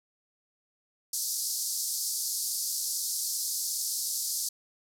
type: band-pass noise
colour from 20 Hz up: pink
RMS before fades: -32 dBFS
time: 1.13-4.49 s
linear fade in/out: 5 ms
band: 4600 to 14000 Hz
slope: 48 dB/octave
effects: none